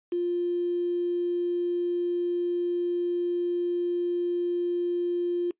sine tone with quantisation, 350 Hz, F4, 4 cents sharp, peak -24 dBFS, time 0.12-5.51 s, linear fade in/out 5 ms, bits 7, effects noise-tail reverb RT60 0.1 s tail -22 dB re dry + resampled to 8000 Hz

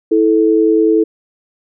sine tone pair together, 326.2 / 436.4 Hz, E4 / A4, -18 / -14 cents, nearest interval perfect fourth, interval 504 cents, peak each -11 dBFS, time 0.11-1.04 s, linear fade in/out 10 ms, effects none

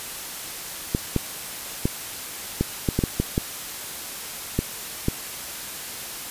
clicks, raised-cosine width 3 ms, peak -7 dBFS, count 11, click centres 0.949 / 1.163 / 1.855 / 2.61 / 2.888 / 2.99 / 3.038 / 3.2 / 3.379 / 4.59 / 5.084 s, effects white hiss -34 dBFS RMS until 6.3 s + resampled to 32000 Hz

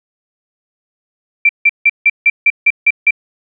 sine tone bursts, 2349 Hz, D7, in tune, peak -5 dBFS, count 9, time 1.45-3.108 s, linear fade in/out 5 ms, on 42 ms, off 160 ms, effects none

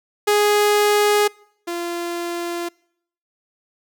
sawtooth tone pair in turn, 415.3 / 344.5 Hz, G#4 / F4, 0 / -24 cents, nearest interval minor third, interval 324 cents, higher first, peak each -10 / -20 dBFS, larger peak first, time 0.27-1.28 / 1.67-2.69 s, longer second, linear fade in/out 10 ms, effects noise-tail reverb RT60 0.7 s tail -26 dB re dry

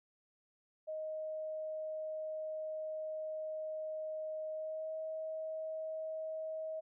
sine tone with pitch glide, 625 to 633.7 Hz, D#5 to D#5, +8 to +32 cents, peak -38 dBFS, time 0.87-6.81 s, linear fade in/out 20 ms, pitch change +24 cents, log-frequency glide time 4.52-4.94 s, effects none

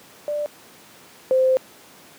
sine tone pair in turn, 591 / 519.8 Hz, D5 / C5, +11 / -11 cents, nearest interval major second, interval 222 cents, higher first, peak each -22 / -14 dBFS, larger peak second, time 0.28-0.46 / 1.31-1.57 s, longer second, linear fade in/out 0 ms, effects pink hiss -47 dBFS RMS until 2.18 s + high-pass 200 Hz 12 dB/octave

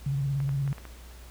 sine tone with vibrato, 138.59 Hz, C#3, in tune, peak -25 dBFS, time 0.06-0.73 s, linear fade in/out 5 ms, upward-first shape square, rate 17 Hz, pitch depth 45 cents each way
clicks, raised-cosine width 0.5 ms, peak -28 dBFS, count 6, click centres 0.403 / 0.492 / 0.677 / 0.729 / 0.782 / 0.853 s
effects added 60 Hz sine -44 dBFS peak until 1.3 s + pink hiss -52 dBFS RMS until 1.3 s

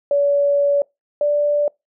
sine tone pair in turn, 570 / 585.7 Hz, C#5 / D5, +48 / -5 cents, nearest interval unison, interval 47 cents, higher second, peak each -13 / -14 dBFS, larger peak first, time 0.11-0.82 / 1.21-1.68 s, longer first, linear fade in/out 2 ms, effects noise-tail reverb RT60 0.2 s tail -26 dB re dry

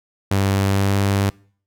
sawtooth tone with pitch glide, 98 to 99.14 Hz, G2 to G2, 0 to +20 cents, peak -12 dBFS, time 0.31-1.3 s, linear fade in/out 5 ms, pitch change +20 cents, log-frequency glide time 0.74-0.94 s, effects noise-tail reverb RT60 0.5 s tail -25 dB re dry

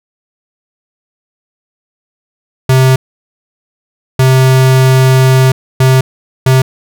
square tone bursts at uneven times, 130.81 Hz, C3, in tune, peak -5 dBFS, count 4, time 2.69-2.96 / 4.19-5.52 / 5.8-6.01 / 6.46-6.62 s, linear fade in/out 5 ms, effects none

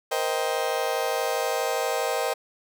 35% pulse chord, C minor seventh, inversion third, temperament just, 470.9 / 523.3 / 627.9 / 784.9 Hz, Bb4 / C5 / Eb5 / G5, +18 / 0 / +16 / +2 cents, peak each -28 dBFS, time 0.11-2.34 s, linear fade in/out 10 ms, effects none

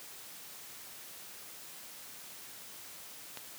click, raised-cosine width 0.2 ms, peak -24 dBFS, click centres 3.373 s, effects white hiss -49 dBFS RMS until 3.58 s + high-pass 100 Hz 12 dB/octave

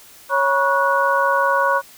sine tone cluster, 553 / 962 / 1107 / 1469 Hz, C#5 / B5 / C#6 / F#6, -4 / -46 / -3 / -13 cents, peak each -20 dBFS, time 0.29-1.82 s, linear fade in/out 50 ms, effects white hiss -45 dBFS RMS until 1.97 s

